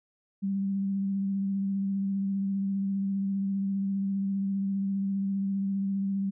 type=tone with vibrato; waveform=sine; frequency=196 Hz; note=G3; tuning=in tune; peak=-26 dBFS; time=0.42-6.31 s; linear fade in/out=20 ms; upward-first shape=sine; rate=15 Hz; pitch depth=18 cents each way; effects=none